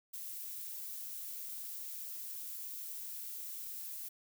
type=noise; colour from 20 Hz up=violet; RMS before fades=-44 dBFS; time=0.13-4.09 s; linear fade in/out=10 ms; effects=none